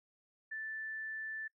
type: tone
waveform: sine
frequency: 1760 Hz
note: A6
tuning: in tune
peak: -39 dBFS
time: 0.51-1.48 s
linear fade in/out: 10 ms
effects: noise-tail reverb RT60 0.1 s tail -23 dB re dry